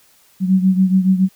sine beating tone pair, 186.5 / 193.6 Hz, F#3 / G3, +14 / -21 cents, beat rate 7.1 Hz, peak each -12 / -17 dBFS, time 0.4-1.29 s, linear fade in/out 50 ms, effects white hiss -53 dBFS RMS until 1.35 s

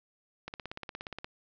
click train, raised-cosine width 0.3 ms, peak -23 dBFS, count 14, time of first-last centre 0.48-1.245 s, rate 17 Hz, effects resampled to 16000 Hz + 10-bit

